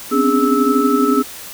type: tone cluster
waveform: sine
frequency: 253.7 / 265.7 / 287.2 / 412 / 1309 Hz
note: B3 / C4 / D4 / G#4 / E6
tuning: +47 / +27 / -39 / -14 / -13 cents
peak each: -18 dBFS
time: 0.11-1.23 s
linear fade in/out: 20 ms
effects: white hiss -33 dBFS RMS until 1.53 s